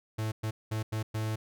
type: tone bursts at uneven times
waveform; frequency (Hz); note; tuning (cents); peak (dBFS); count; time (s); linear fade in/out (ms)
45% pulse; 109.2; A2; -13; -30; 5; 0.18-0.32 / 0.43-0.51 / 0.71-0.83 / 0.92-1.03 / 1.14-1.36; 10
effects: none